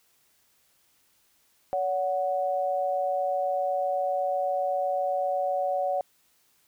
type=tone pair together; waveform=sine; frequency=567 / 739.1 Hz; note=C#5 / F#5; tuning=+39 / -2 cents; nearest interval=perfect fourth; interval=459 cents; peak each=-27 dBFS; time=1.73-6.01 s; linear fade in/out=0 ms; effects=white hiss -66 dBFS RMS until 6.67 s